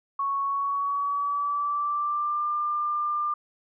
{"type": "tone with pitch glide", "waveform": "sine", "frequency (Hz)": [1108.7, 1195.2], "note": ["C#6", "D6"], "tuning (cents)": [0, 30], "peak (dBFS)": -24, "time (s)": [0.19, 3.34], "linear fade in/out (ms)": 5, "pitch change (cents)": 130, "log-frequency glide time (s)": [0.43, 2.46], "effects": []}